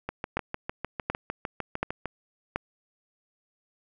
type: two click trains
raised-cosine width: 0.5 ms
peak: -16 / -11 dBFS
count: 14 / 4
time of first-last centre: 0.09-2.057 / 0.37-2.56 s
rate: 6.61 / 1.37 Hz
effects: none